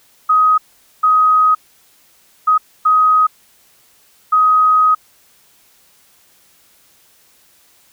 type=tone bursts at uneven times; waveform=sine; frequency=1258 Hz; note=D#6; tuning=19 cents sharp; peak=-8 dBFS; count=5; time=0.29-0.58 / 1.03-1.55 / 2.47-2.58 / 2.85-3.27 / 4.32-4.95 s; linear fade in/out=10 ms; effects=white hiss -52 dBFS RMS until 7.92 s